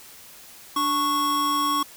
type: tone pair together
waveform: square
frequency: 293.2 / 1105.7 Hz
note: D4 / C#6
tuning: -3 / -5 cents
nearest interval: octave + major seventh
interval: 2298 cents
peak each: -30 / -22 dBFS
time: 0.76-1.83 s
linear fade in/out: 5 ms
effects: white hiss -46 dBFS RMS until 1.96 s